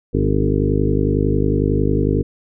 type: harmonic tone with a mistuned harmonic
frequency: 51 Hz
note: G#1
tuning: 31 cents flat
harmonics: 1 / 2 / 3 / 4 / 5 / 6 / 7 / 8 / 9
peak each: -21 / -21 / -22 / -27 / -23 / -24 / -26 / -23 / -25 dBFS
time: 0.13-2.23 s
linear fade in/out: 20 ms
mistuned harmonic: 5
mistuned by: +31 cents
effects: none